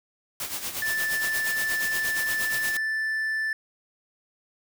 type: noise with tremolo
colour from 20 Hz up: white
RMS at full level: -30 dBFS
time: 0.4-2.77 s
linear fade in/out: 2 ms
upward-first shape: sine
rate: 8.5 Hz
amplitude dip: 65%
type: tone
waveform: triangle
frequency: 1760 Hz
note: A6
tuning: in tune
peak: -23 dBFS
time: 0.82-3.53 s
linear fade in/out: 2 ms
effects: none